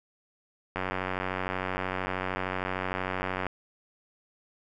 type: click train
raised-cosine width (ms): 0.5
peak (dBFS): -15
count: 253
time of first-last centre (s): 0.76-3.467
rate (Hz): 93.1
effects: none